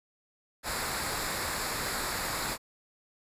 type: noise with comb filter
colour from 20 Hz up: pink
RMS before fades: -33 dBFS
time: 0.63-2.58 s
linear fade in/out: 50 ms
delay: 0.33 ms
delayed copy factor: -0.6
effects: resampled to 32000 Hz